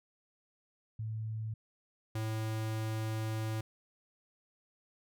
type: tone pair in turn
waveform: sine / square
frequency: 110 / 110 Hz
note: A2 / A2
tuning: 0 / 0 cents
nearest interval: unison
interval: 0 cents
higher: neither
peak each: -35 / -34 dBFS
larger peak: second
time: 0.99-1.54 / 2.15-3.61 s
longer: second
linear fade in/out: 5 ms
effects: none